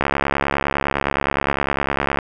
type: click train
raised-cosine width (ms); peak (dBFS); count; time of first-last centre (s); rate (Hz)
0.5; -3; 153; 0.01-2.188; 69.8
effects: none